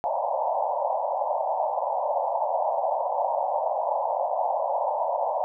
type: band-pass noise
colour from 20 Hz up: pink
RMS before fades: -26 dBFS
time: 0.04-5.44 s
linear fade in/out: 0 ms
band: 550 to 960 Hz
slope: 96 dB/octave
effects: none